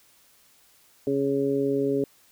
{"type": "harmonic tone", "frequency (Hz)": 138.59, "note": "C#3", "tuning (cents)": 0, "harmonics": [1, 2, 3, 4], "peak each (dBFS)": [-35, -26, -24, -33], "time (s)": [1.07, 2.04], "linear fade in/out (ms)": 2, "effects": ["white hiss -59 dBFS RMS until 2.31 s"]}